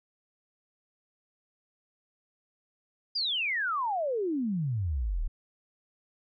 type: exponential sweep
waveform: sine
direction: down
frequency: 4978 to 32.99 Hz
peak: -27 dBFS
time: 3.15-5.28 s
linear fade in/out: 10 ms
effects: none